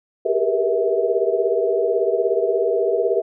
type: tone cluster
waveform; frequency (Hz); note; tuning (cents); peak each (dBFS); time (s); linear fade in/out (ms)
sine; 388.2 / 404.6 / 463.5 / 480.9 / 650; G4 / G#4 / A#4 / B4 / E5; -17 / -45 / -10 / -46 / -24; -23; 0.25-3.22; 10
effects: none